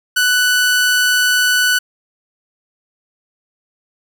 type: tone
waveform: sawtooth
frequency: 1488 Hz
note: F#6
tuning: 9 cents sharp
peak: -8 dBFS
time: 0.16-1.79 s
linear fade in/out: 10 ms
effects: none